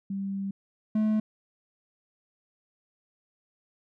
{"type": "tone pair in turn", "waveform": ["sine", "triangle"], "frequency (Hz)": [196, 215.5], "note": ["G3", "A3"], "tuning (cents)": [0, -36], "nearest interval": "major second", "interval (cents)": 164, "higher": "second", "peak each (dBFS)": [-29, -20], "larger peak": "second", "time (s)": [[0.1, 0.51], [0.95, 1.2]], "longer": "first", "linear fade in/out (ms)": 5, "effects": []}